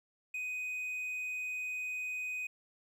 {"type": "tone", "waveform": "triangle", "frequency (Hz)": 2500, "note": "D#7", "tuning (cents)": 8, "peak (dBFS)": -34, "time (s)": [0.34, 2.47], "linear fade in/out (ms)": 5, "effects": ["12-bit"]}